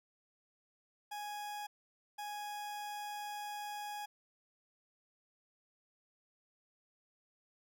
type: tone bursts at uneven times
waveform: 40% pulse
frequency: 830.6 Hz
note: G#5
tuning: in tune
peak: -40 dBFS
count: 2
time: 1.11-1.67 / 2.18-4.06 s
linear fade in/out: 10 ms
effects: none